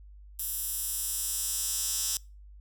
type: tone with high-pass filter sweep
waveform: 10% pulse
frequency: 220 Hz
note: A3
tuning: in tune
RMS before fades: -32 dBFS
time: 0.39-2.17 s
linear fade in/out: 2 ms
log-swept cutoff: 11000 to 6600 Hz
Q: 1.5
effects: noise-tail reverb RT60 0.3 s tail -25 dB re dry + added 50 Hz sine -47 dBFS peak until 2.6 s